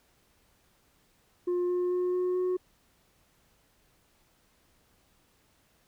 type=tone with pitch steps; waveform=sine; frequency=355.3 / 357.8 / 360.3 / 362.8 / 365.3 Hz; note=F4 / F4 / F#4 / F#4 / F#4; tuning=+30 / +42 / -46 / -34 / -22 cents; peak=-23 dBFS; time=1.47-2.57 s; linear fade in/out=10 ms; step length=220 ms; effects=tanh soft clip ceiling -25 dBFS + pink hiss -67 dBFS RMS until 5.87 s